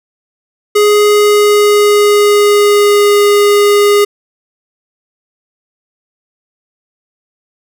square tone with pitch glide, 416.2 to 410.2 Hz, G#4 to G#4, +4 to -21 cents, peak -6 dBFS, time 0.75-4.05 s, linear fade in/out 10 ms, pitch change -25 cents, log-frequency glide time 1.08-3.22 s, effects none

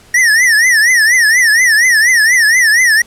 square tone with vibrato, 1864.7 Hz, A#6, in tune, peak -7 dBFS, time 0.14-3.02 s, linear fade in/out 5 ms, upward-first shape triangle, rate 4.2 Hz, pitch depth 190 cents each way, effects pink hiss -43 dBFS RMS until 3.06 s + low-pass 11000 Hz 12 dB/octave

